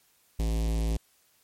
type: tone with notch filter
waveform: square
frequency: 55 Hz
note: A1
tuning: in tune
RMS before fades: -27 dBFS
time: 0.39-0.97 s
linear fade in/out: 5 ms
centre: 1400 Hz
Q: 0.71
effects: white hiss -65 dBFS RMS until 1.43 s + MP3 64 kbps